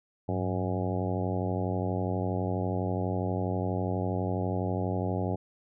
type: harmonic tone with a mistuned harmonic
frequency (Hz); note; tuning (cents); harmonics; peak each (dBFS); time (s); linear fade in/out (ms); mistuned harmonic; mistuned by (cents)
92.2; F#2; -6; 1 / 2 / 3 / 4 / 5 / 6 / 7 / 8 / 9; -31 / -34 / -36 / -37 / -38 / -39 / -39 / -40 / -41; 0.28-5.36; 10; 1; +130
effects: none